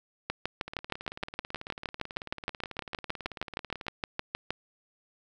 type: two click trains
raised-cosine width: 0.3 ms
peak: -14 / -23 dBFS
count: 28 / 59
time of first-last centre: 0.3-4.506 / 0.68-3.867 s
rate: 6.42 / 18.2 Hz
effects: none